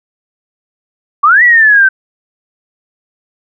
sine exponential two-way sweep, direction up then down, 1108.7 to 1975.5 to 1528 Hz, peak -3 dBFS, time 1.23-1.89 s, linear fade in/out 10 ms, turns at 1.43 s, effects none

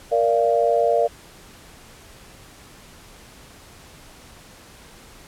sine chord, Bb major, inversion none, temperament equal with one note detuned, 466.2 / 587.3 / 687.6 Hz, Bb4 / D5 / F5, 0 / 0 / -27 cents, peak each -20 dBFS, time 0.11-1.08 s, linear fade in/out 20 ms, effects pink hiss -46 dBFS RMS until 5.27 s + low-pass 12000 Hz 12 dB/octave

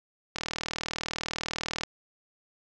click train, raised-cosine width 0.2 ms, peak -13 dBFS, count 60, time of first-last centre 0.36-1.835 s, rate 40 Hz, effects 8-bit

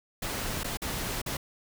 pink noise with dropouts, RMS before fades -33 dBFS, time 0.22-1.37 s, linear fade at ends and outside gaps 5 ms, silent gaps 0.634-0.643 / 0.772-0.818 / 1.217-1.261 s, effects none

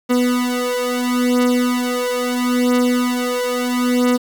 30% pulse beating tone pair, 246.9 / 247.65 Hz, B3 / B3, 0 / +5 cents, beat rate 0.75 Hz, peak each -16 dBFS, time 0.09-4.18 s, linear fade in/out 20 ms, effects 7-bit

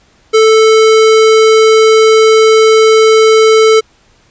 square tone, 440 Hz, A4, in tune, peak -4 dBFS, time 0.33-3.81 s, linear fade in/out 20 ms, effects pink hiss -49 dBFS RMS until 4.3 s + resampled to 16000 Hz

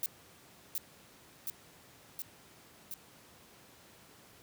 violet noise with echo, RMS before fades -33 dBFS, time 0.03-0.06 s, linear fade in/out 0 ms, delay 720 ms, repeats 4, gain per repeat -2 dB, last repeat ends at 2.94 s, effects pink hiss -58 dBFS RMS until 4.42 s + high-pass 100 Hz 12 dB/octave

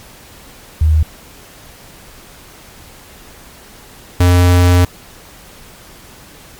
sine / square tone pair in turn, 77.78 / 88.91 Hz, D#2 / F2, 0 / +31 cents, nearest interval major second, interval 231 cents, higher second, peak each -7 dBFS, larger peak neither, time 0.81-1.03 / 4.2-4.85 s, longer second, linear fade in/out 5 ms, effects pink hiss -39 dBFS RMS until 6.59 s + MP3 96 kbps

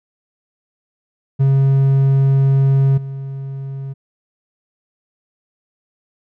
triangle tone with level steps, 136.1 Hz, C#3, 31 cents flat, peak -8 / -22 dBFS, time 1.39-3.94 s, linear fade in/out 20 ms, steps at 2.97 s, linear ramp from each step 10 ms, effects none

